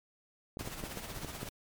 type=clicks; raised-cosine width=2 ms; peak=-26 dBFS; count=7; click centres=0.571 / 0.61 / 0.675 / 0.838 / 0.973 / 1.247 / 1.431 s
type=noise with tremolo; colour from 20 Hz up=pink; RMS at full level=-41 dBFS; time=0.59-1.49 s; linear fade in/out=2 ms; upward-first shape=sine; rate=16 Hz; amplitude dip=50%
effects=MP3 96 kbps